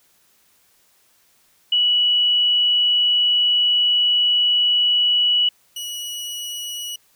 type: tone pair in turn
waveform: sine / sawtooth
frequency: 2940 / 2923 Hz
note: F#7 / F#7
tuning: -12 / -22 cents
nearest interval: unison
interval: 10 cents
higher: first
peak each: -14 / -24 dBFS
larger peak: first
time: 1.72-5.49 / 5.76-6.96 s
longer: first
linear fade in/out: 5 ms
effects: white hiss -59 dBFS RMS until 7.15 s